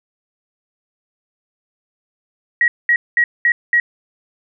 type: tone bursts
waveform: sine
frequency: 1905 Hz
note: A#6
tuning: 37 cents sharp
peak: -10 dBFS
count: 5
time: 2.61-3.8 s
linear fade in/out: 2 ms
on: 70 ms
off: 210 ms
effects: none